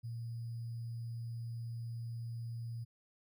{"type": "tone with sample-and-hold", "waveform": "sine", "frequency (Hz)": 116.3, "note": "A#2", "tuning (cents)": -4, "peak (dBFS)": -39, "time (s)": [0.03, 2.85], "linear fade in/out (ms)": 20, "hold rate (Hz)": 4900, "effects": []}